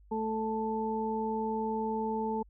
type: harmonic tone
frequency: 220 Hz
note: A3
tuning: in tune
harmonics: 1 / 2 / 4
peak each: -34 / -34 / -34 dBFS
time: 0.11-2.43 s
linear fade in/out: 10 ms
effects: added 50 Hz sine -55 dBFS peak until 2.49 s